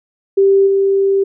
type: tone with level steps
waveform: sine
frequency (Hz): 392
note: G4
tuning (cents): 0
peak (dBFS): -7 / -10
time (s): 0.37-1.24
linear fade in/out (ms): 10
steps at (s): 0.66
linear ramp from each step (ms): 20
effects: none